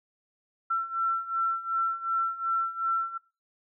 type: beating tone pair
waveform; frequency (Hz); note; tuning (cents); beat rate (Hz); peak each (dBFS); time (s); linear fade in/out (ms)
sine; 1345 / 1347.7; E6 / E6; +34 / +38; 2.7; -31 / -28; 0.7-3.18; 10
effects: noise-tail reverb RT60 0.3 s tail -22 dB re dry